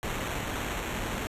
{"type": "noise with sample-and-hold", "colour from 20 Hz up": "pink", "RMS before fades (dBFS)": -33, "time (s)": [0.03, 1.27], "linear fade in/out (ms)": 0, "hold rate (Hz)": 4900, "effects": ["resampled to 32000 Hz"]}